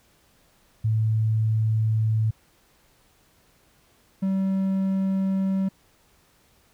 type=tone pair in turn; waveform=sine / triangle; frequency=110 / 192.08 Hz; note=A2 / G3; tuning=0 / -35 cents; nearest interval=minor seventh; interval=965 cents; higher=second; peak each=-19 dBFS; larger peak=neither; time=0.84-2.31 / 4.22-5.69 s; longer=neither; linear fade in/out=10 ms; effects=pink hiss -61 dBFS RMS until 6.73 s